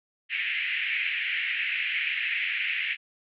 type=band-pass noise; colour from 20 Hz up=pink; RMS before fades=-29 dBFS; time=0.29-2.97 s; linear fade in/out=50 ms; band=1900 to 2800 Hz; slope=48 dB/octave; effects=none